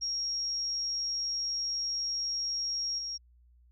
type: tone with level steps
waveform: sine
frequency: 5588 Hz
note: F8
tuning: in tune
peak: -30 / -34 dBFS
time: 0.01-3.18 s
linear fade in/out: 20 ms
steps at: 2.98 s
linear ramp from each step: 10 ms
effects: added 60 Hz sine -58 dBFS peak until 3.71 s